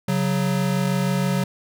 square tone pair together, 138.59 / 185 Hz, C#3 / F#3, 0 / 0 cents, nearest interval perfect fourth, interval 500 cents, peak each -24 / -22 dBFS, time 0.08-1.44 s, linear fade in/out 5 ms, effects none

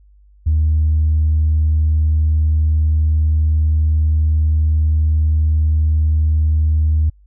sine tone, 77.5 Hz, D#2, 6 cents flat, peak -10 dBFS, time 0.46-7.1 s, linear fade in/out 10 ms, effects tanh soft clip ceiling -8 dBFS + added 50 Hz sine -45 dBFS peak until 7.26 s

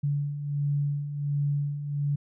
sine beating tone pair, 142.8 / 144.2 Hz, D3 / D3, -48 / -31 cents, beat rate 1.4 Hz, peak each -33 / -26 dBFS, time 0.03-2.16 s, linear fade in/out 10 ms, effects none

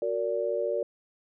sine chord, Gb augmented, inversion none, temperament just, 370 / 462.5 / 578.1 Hz, Gb4 / Bb4 / D5, 0 / -14 / -27 cents, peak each -33 / -30 / -29 dBFS, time 0.02-0.83 s, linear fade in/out 2 ms, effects none

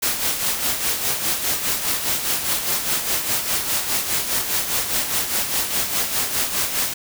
white noise with tremolo, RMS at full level -20 dBFS, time 0.02-6.94 s, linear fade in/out 10 ms, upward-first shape sine, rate 4.9 Hz, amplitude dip 55%, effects none

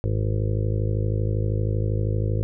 harmonic tone, 52.7 Hz, G#1, 26 cents sharp, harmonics 1 / 2 / 3 / 4 / 6 / 7 / 8 / 9 / 10, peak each -28 / -22 / -33 / -38 / -37 / -35 / -38 / -35 / -38 dBFS, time 0.04-2.43 s, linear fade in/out 0 ms, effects none

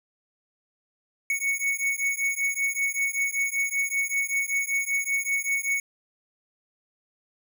square beating tone pair, 2217 / 2222.2 Hz, C#7 / C#7, 0 / +4 cents, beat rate 5.2 Hz, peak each -28 dBFS, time 1.3-5.8 s, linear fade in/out 2 ms, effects none

